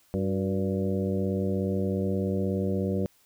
harmonic tone with a mistuned harmonic, 96.7 Hz, G2, 23 cents flat, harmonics 1 / 2 / 3 / 4 / 5 / 6 / 7, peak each -31 / -28 / -36 / -33 / -33 / -37 / -48 dBFS, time 0.14-3.06 s, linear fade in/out 0 ms, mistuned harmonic 4, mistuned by -65 cents, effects white hiss -63 dBFS RMS until 3.25 s

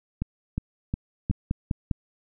two click trains, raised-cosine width 5 ms, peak -14 / -12 dBFS, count 4 / 4, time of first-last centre 0.22-1.299 / 1.31-1.912 s, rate 2.78 / 4.98 Hz, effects none

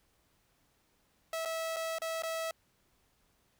sawtooth tone with dropouts, 651 Hz, E5, 22 cents flat, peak -30 dBFS, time 1.33-2.51 s, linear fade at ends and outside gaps 2 ms, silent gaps 1.451-1.456 / 1.762-1.766 / 1.985-2.018 / 2.222-2.234 s, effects pink hiss -72 dBFS RMS until 3.59 s

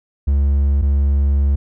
triangle tone pair in turn, 70 / 70 Hz, C#2 / C#2, +18 / +18 cents, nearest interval unison, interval 0 cents, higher neither, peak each -10 dBFS, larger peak neither, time 0.27-0.82 / 0.82-1.56 s, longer second, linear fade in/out 10 ms, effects none

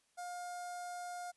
sawtooth tone with notch filter, 710 Hz, F5, 28 cents sharp, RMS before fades -44 dBFS, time 0.17-1.32 s, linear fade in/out 20 ms, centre 2800 Hz, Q 0.52, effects white hiss -75 dBFS RMS until 1.36 s + resampled to 24000 Hz

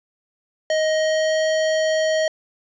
square tone with pitch glide, 626 to 630.4 Hz, D#5 to D#5, +10 to +23 cents, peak -18 dBFS, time 0.7-2.28 s, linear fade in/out 2 ms, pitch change +13 cents, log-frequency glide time 0.87-1.45 s, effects resampled to 16000 Hz + 9-bit

